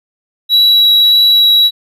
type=tone with vibrato; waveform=triangle; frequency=3900 Hz; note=B7; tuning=23 cents flat; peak=-4 dBFS; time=0.49-1.71 s; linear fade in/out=50 ms; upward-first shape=triangle; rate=1.7 Hz; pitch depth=8 cents each way; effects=none